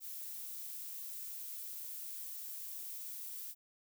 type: noise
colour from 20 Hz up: violet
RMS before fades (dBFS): -45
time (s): 0-3.55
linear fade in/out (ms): 50
effects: none